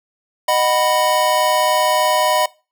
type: chord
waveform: square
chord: B major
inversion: first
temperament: just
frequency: 617.4 / 740.8 / 987.8 Hz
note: D#5 / F#5 / B5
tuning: -14 / +2 / 0 cents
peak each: -18 / -21 / -18 dBFS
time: 0.48-2.46 s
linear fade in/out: 5 ms
effects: noise-tail reverb RT60 0.3 s tail -21 dB re dry